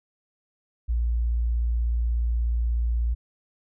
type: tone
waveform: sine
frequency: 58.27 Hz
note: A#1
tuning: in tune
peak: -21 dBFS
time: 0.88-3.15 s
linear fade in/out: 20 ms
effects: none